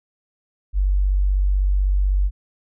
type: tone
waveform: sine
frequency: 48 Hz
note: G1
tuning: 36 cents flat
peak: -15 dBFS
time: 0.73-2.31 s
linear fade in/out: 50 ms
effects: none